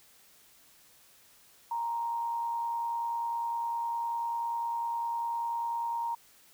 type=tone with amplitude modulation; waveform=sine; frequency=932.3 Hz; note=A#5; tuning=in tune; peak=-28 dBFS; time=1.71-6.15 s; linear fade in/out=5 ms; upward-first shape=sine; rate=110 Hz; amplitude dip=40%; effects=white hiss -60 dBFS RMS until 6.53 s